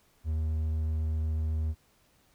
triangle tone with vibrato, 78.5 Hz, D#2, 16 cents sharp, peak -25 dBFS, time 0.24-1.75 s, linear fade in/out 50 ms, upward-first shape triangle, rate 8 Hz, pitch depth 8 cents each way, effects pink hiss -66 dBFS RMS until 2.34 s

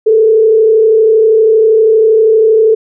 sine tone with frequency modulation, 440 Hz, A4, in tune, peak -4 dBFS, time 0.06-2.75 s, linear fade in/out 10 ms, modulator 32.6 Hz, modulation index 0.51, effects none

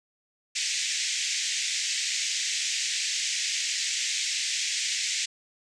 white band-pass noise, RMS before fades -29 dBFS, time 0.55-5.26 s, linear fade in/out 10 ms, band 1900 to 7600 Hz, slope 48 dB/octave, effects none

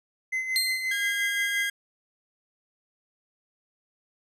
triangle tone with tremolo, 2051 Hz, C7, 35 cents flat, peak -23 dBFS, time 0.32-1.7 s, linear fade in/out 10 ms, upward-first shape sine, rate 5.7 Hz, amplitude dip 55%
sawtooth tone with exponential decay, 4186 Hz, C8, in tune, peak -18 dBFS, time 0.56-1.21 s, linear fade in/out 0 ms, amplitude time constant 140 ms
30% pulse tone, 1627 Hz, G#6, 36 cents flat, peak -25 dBFS, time 0.91-1.7 s, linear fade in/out 5 ms
effects resampled to 32000 Hz

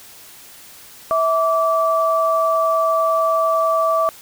sine tone pair together, 651 / 1160 Hz, E5 / D6, -22 / -22 cents, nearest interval minor seventh, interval 1000 cents, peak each -17 dBFS, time 1.11-4.09 s, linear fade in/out 0 ms, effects white hiss -42 dBFS RMS until 4.21 s

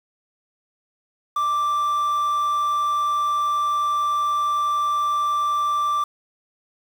triangle tone with quantisation, 1174.7 Hz, D6, in tune, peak -17 dBFS, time 1.36-6.04 s, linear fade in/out 5 ms, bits 7, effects none

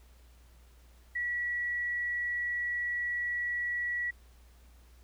sine tone, 1936 Hz, B6, 35 cents flat, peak -30 dBFS, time 1.15-4.11 s, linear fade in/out 10 ms, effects added 60 Hz sine -55 dBFS peak until 5.03 s + pink hiss -65 dBFS RMS until 5.03 s

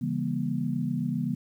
sine chord, C# diminished seventh, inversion none, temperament just, 138.59 / 166.31 / 199.57 / 239.5 Hz, C#3 / E3 / G3 / Bb3, 0 / +16 / +31 / +47 cents, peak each -32 / -32 / -33 / -30 dBFS, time 0.01-1.35 s, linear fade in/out 10 ms, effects 10-bit

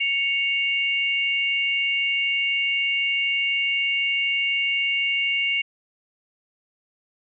sine tone pair together, 2217 / 2793 Hz, C#7 / F7, 0 / -1 cents, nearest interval major third, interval 399 cents, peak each -23 dBFS, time 0-5.62 s, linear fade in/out 10 ms, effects none

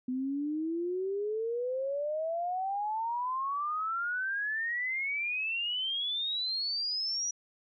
sine exponential sweep, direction up, 250 to 5870 Hz, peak -30 dBFS, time 0.08-7.31 s, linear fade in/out 5 ms, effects none

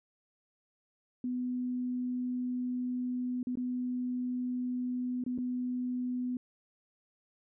sine tone with dropouts, 249.3 Hz, B3, 16 cents sharp, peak -31 dBFS, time 1.24-6.37 s, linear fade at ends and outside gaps 2 ms, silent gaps 3.43-3.47 / 3.555-3.572 / 5.239-5.263 / 5.378-5.385 s, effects none

